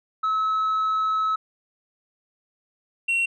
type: tone pair in turn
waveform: sine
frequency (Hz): 1293 / 2732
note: E6 / F7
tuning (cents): -34 / -39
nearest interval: octave + minor second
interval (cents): 1295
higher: second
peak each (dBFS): -18 / -17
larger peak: second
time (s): 0.23-1.36 / 3.08-3.26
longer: first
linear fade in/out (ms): 10
effects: tanh soft clip ceiling -19 dBFS